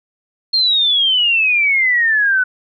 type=exponential sweep; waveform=sine; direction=down; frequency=4262 to 1480 Hz; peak=-11 dBFS; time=0.53-2.44 s; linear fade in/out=10 ms; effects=none